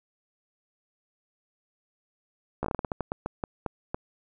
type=slowing click train; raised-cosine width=1 ms; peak=-15 dBFS; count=15; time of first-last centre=2.63-3.945 s; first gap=14 ms; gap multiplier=1.26; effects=none